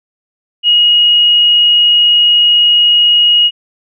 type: tone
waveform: sine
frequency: 2886 Hz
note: F#7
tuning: 44 cents flat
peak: -5 dBFS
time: 0.63-3.51 s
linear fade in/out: 50 ms
effects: none